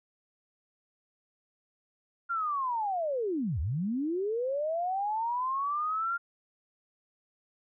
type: linear two-way sweep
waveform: sine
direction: down then up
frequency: 1405 to 67.3 to 1405 Hz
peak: -28 dBFS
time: 2.29-6.18 s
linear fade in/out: 20 ms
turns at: 3.6 s
effects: none